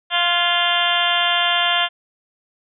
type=harmonic tone with a mistuned harmonic; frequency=349.2 Hz; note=F4; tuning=in tune; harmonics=2 / 3 / 4 / 5 / 6 / 7 / 8 / 9 / 10; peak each=-23 / -25 / -25 / -25 / -27 / -32 / -24 / -21 / -24 dBFS; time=0.1-1.89 s; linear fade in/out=50 ms; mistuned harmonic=5; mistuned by=-27 cents; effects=none